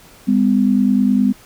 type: tone pair together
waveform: sine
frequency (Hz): 202.9 / 252.6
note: G#3 / B3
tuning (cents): -40 / +39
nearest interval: major third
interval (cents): 379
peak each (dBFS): -14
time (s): 0.27-1.33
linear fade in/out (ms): 20
effects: pink hiss -45 dBFS RMS until 1.45 s